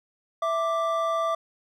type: tone pair together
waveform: triangle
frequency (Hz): 659.3 / 1175.7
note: E5 / D6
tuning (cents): 0 / +2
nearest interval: minor seventh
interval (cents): 1002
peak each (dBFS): -24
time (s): 0.42-1.35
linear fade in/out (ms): 5
effects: none